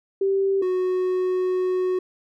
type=tone pair in turn; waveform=sine / triangle; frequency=390 / 368.1 Hz; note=G4 / F#4; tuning=-9 / -9 cents; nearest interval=minor second; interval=100 cents; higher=first; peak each=-18 dBFS; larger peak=neither; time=0.21-0.62 / 0.62-1.99 s; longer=second; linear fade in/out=5 ms; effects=none